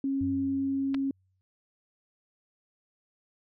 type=tone; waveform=sine; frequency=272.5 Hz; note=C#4; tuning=29 cents flat; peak=-26 dBFS; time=0.04-1.11 s; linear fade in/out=2 ms
type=tone with exponential decay; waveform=sine; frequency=93.9 Hz; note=F#2; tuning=26 cents sharp; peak=-32 dBFS; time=0.21-1.41 s; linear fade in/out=0 ms; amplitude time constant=260 ms
type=clicks; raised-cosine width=0.3 ms; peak=-23 dBFS; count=2; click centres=0.944 / 0.947 s
effects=none